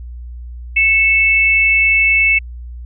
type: tone pair together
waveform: sine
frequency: 2206 / 2637 Hz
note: C#7 / E7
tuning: -9 / 0 cents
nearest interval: minor third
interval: 309 cents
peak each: -12 dBFS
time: 0.76-2.39 s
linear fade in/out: 10 ms
effects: added 60 Hz sine -27 dBFS peak until 2.85 s